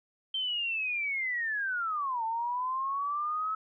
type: linear two-way sweep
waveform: sine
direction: down then up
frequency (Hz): 3136 to 886 to 1298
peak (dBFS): -29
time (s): 0.34-3.55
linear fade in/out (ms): 5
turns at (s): 2.24
effects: none